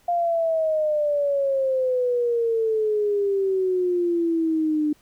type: exponential sweep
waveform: sine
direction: down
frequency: 702 to 297.9 Hz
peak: -19 dBFS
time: 0.08-4.93 s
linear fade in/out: 5 ms
effects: pink hiss -59 dBFS RMS until 5.01 s